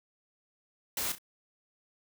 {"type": "noise with echo", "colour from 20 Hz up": "white", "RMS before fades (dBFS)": -33, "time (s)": [0.97, 1.12], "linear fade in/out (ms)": 2, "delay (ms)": 32, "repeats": 2, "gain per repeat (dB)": -10, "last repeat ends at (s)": 1.184, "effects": []}